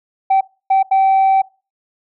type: tone bursts at uneven times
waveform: sine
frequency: 772 Hz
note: G5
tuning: 27 cents flat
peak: -7 dBFS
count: 3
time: 0.3-0.41 / 0.7-0.83 / 0.91-1.42 s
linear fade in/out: 10 ms
effects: noise-tail reverb RT60 0.3 s tail -22 dB re dry + tanh soft clip ceiling -8 dBFS